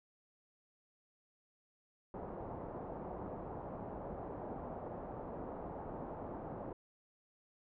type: low-pass noise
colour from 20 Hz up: white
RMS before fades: -45 dBFS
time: 2.14-6.73 s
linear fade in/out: 2 ms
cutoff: 830 Hz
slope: 24 dB/octave
effects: none